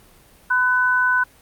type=tone pair together; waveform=sine; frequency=1009.7 / 1500 Hz; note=B5 / F#6; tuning=+38 / +23 cents; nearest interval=perfect fifth; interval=685 cents; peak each=-21 / -16 dBFS; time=0.5-1.24 s; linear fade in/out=10 ms; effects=pink hiss -51 dBFS RMS until 1.41 s + Opus 32 kbps